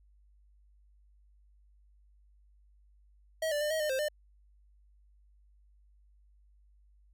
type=tone with pitch steps; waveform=square; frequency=639 / 588 / 600 / 634 / 606 / 526 / 600 Hz; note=D#5 / D5 / D5 / D#5 / D#5 / C5 / D5; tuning=+46 / +2 / +37 / +32 / -46 / +9 / +37 cents; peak=-30 dBFS; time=3.42-4.085 s; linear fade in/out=5 ms; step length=95 ms; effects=added 50 Hz sine -60 dBFS peak until 7.13 s